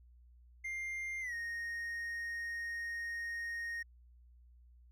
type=tone with pitch glide; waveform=triangle; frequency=2100 to 1860.1 Hz; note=C7 to A#6; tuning=+6 to -4 cents; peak=-36 dBFS; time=0.64-3.83 s; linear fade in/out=10 ms; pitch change=-210 cents; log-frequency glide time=1.21-1.34 s; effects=added 60 Hz sine -58 dBFS peak until 4.91 s